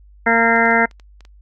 harmonic tone, 230 Hz, A#3, 23 cents flat, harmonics 1 / 2 / 3 / 4 / 6 / 7 / 8 / 9, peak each -20 / -20 / -20 / -20 / -20 / -20 / -20 / -20 dBFS, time 0.26-0.86 s, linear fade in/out 10 ms
clicks, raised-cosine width 0.2 ms, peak -28 dBFS, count 7, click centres 0.562 / 0.656 / 0.711 / 0.912 / 0.998 / 1.207 / 1.251 s
effects noise-tail reverb RT60 0.1 s tail -24 dB re dry + added 50 Hz sine -43 dBFS peak until 1.41 s

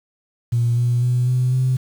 sine tone with pitch steps, 118.5 / 120.99 / 123.53 / 126.13 / 128.78 Hz, A#2 / B2 / B2 / B2 / C3, +29 / -35 / +1 / +37 / -27 cents, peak -14 dBFS, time 0.52-1.77 s, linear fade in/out 10 ms, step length 250 ms, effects tanh soft clip ceiling -10 dBFS + 7-bit

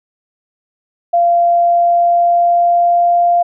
sine tone with pitch glide, 690 to 696 Hz, F5 to F5, -21 to -6 cents, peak -8 dBFS, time 1.13-3.43 s, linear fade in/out 10 ms, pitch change +15 cents, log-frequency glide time 1.27-3.25 s, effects none

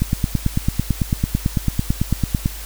click train, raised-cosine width 5 ms, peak -4 dBFS, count 23, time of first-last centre 0.02-2.459 s, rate 9.02 Hz, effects added 50 Hz sine -31 dBFS peak until 2.65 s + white hiss -35 dBFS RMS until 2.65 s

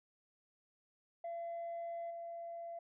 sine tone with level steps, 679 Hz, F5, 49 cents flat, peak -38 / -42 dBFS, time 1.24-2.79 s, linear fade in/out 5 ms, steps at 2.1 s, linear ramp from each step 10 ms, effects tanh soft clip ceiling -38 dBFS

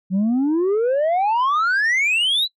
sine exponential sweep, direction up, 180 to 4060 Hz, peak -13 dBFS, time 0.1-2.48 s, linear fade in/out 50 ms, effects noise-tail reverb RT60 0.1 s tail -22 dB re dry + tanh soft clip ceiling -15 dBFS

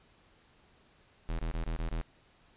square tone bursts, 40.95 Hz, E1, 11 cents flat, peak -32 dBFS, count 6, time 1.29-2.013 s, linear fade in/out 0 ms, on 98 ms, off 27 ms, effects pink hiss -64 dBFS RMS until 2.56 s + resampled to 8000 Hz

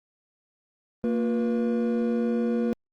triangle tone cluster, 230.7 / 356.4 / 483.9 Hz, A#3 / F4 / B4, -18 / +35 / -35 cents, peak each -22 / -31 / -27 dBFS, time 1.04-2.73 s, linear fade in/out 0 ms, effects Opus 32 kbps

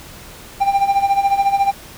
triangle tone with tremolo, 793 Hz, G5, 20 cents sharp, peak -8 dBFS, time 0.6-1.72 s, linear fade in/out 20 ms, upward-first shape sine, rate 14 Hz, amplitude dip 75%, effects pink hiss -38 dBFS RMS until 1.97 s

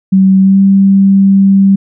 sine tone with pitch glide, 191.1 to 195.34 Hz, G3 to G3, -44 to -6 cents, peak -3 dBFS, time 0.12-1.76 s, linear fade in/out 10 ms, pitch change +38 cents, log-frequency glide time 0.4-0.59 s, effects none

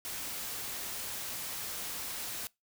white noise, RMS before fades -39 dBFS, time 0.05-2.47 s, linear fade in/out 0 ms, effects noise-tail reverb RT60 0.2 s tail -23 dB re dry

